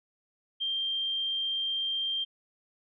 sine tone, 3174 Hz, G7, 21 cents sharp, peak -28 dBFS, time 0.6-2.25 s, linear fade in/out 20 ms, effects none

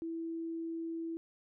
sine tone, 329.6 Hz, E4, in tune, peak -36 dBFS, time 0.02-1.17 s, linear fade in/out 0 ms, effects none

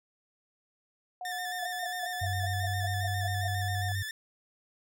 sine tone, 726 Hz, F#5, 33 cents flat, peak -36 dBFS, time 1.21-3.92 s, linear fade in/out 2 ms
sawtooth tone with vibrato, 1775 Hz, A6, 15 cents sharp, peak -32 dBFS, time 1.25-4.11 s, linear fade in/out 2 ms, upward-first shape square, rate 7.4 Hz, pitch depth 36 cents each way
sine tone bursts, 695 Hz, F5, 9 cents flat, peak -35 dBFS, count 10, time 1.62-3.48 s, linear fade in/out 10 ms, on 51 ms, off 150 ms
sine tone with pitch glide, 94.9 to 96.89 Hz, F#2 to G2, +44 to -20 cents, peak -30 dBFS, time 2.21-4.03 s, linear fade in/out 10 ms, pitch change +36 cents, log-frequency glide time 2.33-2.89 s
effects none

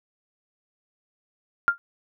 sine tone with exponential decay, 1396.9 Hz, F6, in tune, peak -11 dBFS, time 1.68-1.78 s, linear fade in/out 0 ms, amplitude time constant 20 ms, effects none

